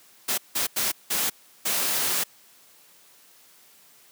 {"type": "noise bursts at uneven times", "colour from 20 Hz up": "white", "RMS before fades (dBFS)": -25, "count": 5, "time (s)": [[0.28, 0.38], [0.55, 0.67], [0.76, 0.92], [1.1, 1.3], [1.65, 2.24]], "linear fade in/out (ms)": 10, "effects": ["white hiss -55 dBFS RMS until 4.11 s", "high-pass 150 Hz 12 dB/octave"]}